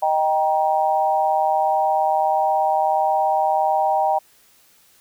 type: chord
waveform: sine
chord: Eb major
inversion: none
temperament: equal with one note detuned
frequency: 622.3 / 784 / 944.3 Hz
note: Eb5 / G5 / Bb5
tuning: 0 / 0 / +22 cents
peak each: -22 / -18 / -23 dBFS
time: 0.02-4.19 s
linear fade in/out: 10 ms
effects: white hiss -55 dBFS RMS until 5 s